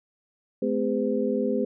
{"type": "tone cluster", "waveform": "sine", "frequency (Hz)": [215.7, 255.2, 405.3, 508], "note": ["A3", "C4", "G#4", "B4"], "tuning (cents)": [-34, -43, -42, 49], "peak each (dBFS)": -28, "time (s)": [0.62, 1.65], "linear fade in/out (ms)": 5, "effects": []}